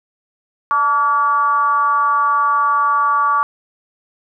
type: tone with frequency modulation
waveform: sine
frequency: 1146 Hz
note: D6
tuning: 43 cents flat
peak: -12 dBFS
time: 0.71-3.43 s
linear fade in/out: 0 ms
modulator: 265 Hz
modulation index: 0.64
effects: none